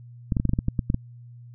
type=clicks; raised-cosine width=5 ms; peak=-10 dBFS; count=11; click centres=0.322 / 0.368 / 0.399 / 0.453 / 0.493 / 0.535 / 0.589 / 0.684 / 0.792 / 0.901 / 0.944 s; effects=added 120 Hz sine -42 dBFS peak until 1.54 s